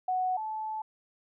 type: tone pair in turn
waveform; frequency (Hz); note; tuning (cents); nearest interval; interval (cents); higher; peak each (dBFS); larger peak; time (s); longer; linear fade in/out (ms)
sine; 740 / 869.7; F#5 / A5; 0 / -20; minor third; 280; second; -26 / -32; first; 0.08-0.37 / 0.37-0.82; second; 5
effects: none